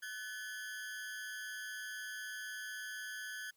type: ring-modulated tone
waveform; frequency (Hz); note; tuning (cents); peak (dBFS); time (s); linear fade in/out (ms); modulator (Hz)
40% pulse; 1616; G#6; -48; -38; 0.02-3.51; 10; 110
effects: white hiss -75 dBFS RMS until 3.56 s